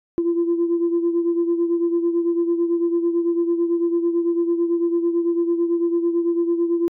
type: beating tone pair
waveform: sine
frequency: 339.3 / 348.3 Hz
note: F4 / F4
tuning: -50 / -5 cents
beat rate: 9 Hz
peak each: -17 / -24 dBFS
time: 0.18-6.88 s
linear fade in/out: 0 ms
effects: tanh soft clip ceiling -12 dBFS